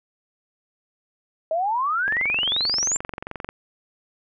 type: exponential sweep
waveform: sine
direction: up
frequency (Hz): 622.3 to 7459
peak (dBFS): -20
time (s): 1.51-2.97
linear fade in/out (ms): 2
type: click train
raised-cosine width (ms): 0.5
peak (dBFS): -16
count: 33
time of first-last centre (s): 2.08-3.49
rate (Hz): 22.7
effects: none